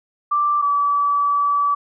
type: tone pair in turn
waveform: sine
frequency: 1174.7 / 1149.9 Hz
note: D6 / D6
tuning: 0 / -37 cents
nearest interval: unison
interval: 37 cents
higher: first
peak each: -15 dBFS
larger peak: neither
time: 0.31-0.62 / 0.62-1.75 s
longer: second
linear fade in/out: 10 ms
effects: none